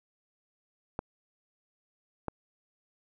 clicks, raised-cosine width 1 ms, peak -18 dBFS, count 2, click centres 0.991 / 2.283 s, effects none

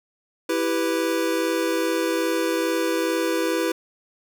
square chord, E minor, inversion none, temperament equal, 329.6 / 392 / 493.9 Hz, E4 / G4 / B4, 0 / 0 / 0 cents, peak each -25 / -28 / -26 dBFS, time 0.49-3.72 s, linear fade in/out 5 ms, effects none

